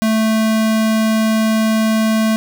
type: tone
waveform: square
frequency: 220 Hz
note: A3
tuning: in tune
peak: -13 dBFS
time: 0.02-2.36 s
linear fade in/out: 0 ms
effects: none